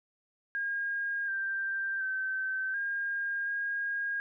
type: tone with pitch steps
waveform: sine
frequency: 1623 / 1578 / 1543 / 1615 / 1628 Hz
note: G#6 / G6 / G6 / G#6 / G#6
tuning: -40 / +11 / -28 / -49 / -35 cents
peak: -30 dBFS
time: 0.55-4.2 s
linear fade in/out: 0 ms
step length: 730 ms
effects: none